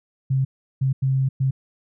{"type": "tone bursts at uneven times", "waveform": "sine", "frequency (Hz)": 133.3, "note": "C3", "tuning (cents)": 33, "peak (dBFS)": -17, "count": 4, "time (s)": [[0.3, 0.45], [0.81, 0.93], [1.02, 1.29], [1.4, 1.51]], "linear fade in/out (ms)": 10, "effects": []}